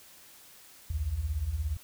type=beating tone pair; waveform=sine; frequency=62.3 / 79.3 Hz; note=B1 / D#2; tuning=+16 / +33 cents; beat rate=17 Hz; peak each=-34 / -30 dBFS; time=0.9-1.77 s; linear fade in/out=5 ms; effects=white hiss -54 dBFS RMS until 1.83 s